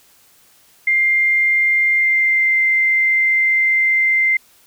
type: tone with pitch glide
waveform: sine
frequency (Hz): 2100 to 2085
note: C7 to C7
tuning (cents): +6 to -7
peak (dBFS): -12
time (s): 0.87-4.37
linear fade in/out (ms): 5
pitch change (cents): -13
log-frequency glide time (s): 1.96-2.59
effects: white hiss -52 dBFS RMS until 4.66 s